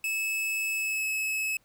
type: tone with pitch glide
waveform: 45% pulse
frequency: 2603 to 2585 Hz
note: E7 to E7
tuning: -22 to -34 cents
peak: -27 dBFS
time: 0.04-1.57 s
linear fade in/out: 2 ms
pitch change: -12 cents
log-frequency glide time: 0.74-1.05 s
effects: pink hiss -67 dBFS RMS until 1.64 s